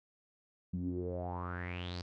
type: tone with low-pass filter sweep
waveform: sawtooth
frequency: 88.8 Hz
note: F2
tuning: 29 cents sharp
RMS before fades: -39 dBFS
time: 0.73-2.02 s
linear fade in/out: 5 ms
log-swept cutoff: 190 to 5000 Hz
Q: 7.3
effects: none